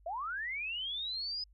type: linear sweep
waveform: sine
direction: up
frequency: 626 to 5060 Hz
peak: -35 dBFS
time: 0.06-1.44 s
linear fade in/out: 5 ms
effects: added 50 Hz sine -59 dBFS peak until 1.53 s